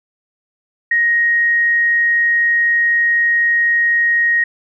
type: tone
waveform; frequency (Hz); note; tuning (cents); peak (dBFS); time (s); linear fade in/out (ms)
sine; 1876; A#6; +11; -11; 0.91-4.44; 5
effects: none